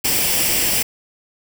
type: noise with comb filter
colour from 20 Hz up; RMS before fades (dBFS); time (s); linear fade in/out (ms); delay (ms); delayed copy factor
white; -18; 0.04-0.83; 10; 0.38; +0.55
effects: none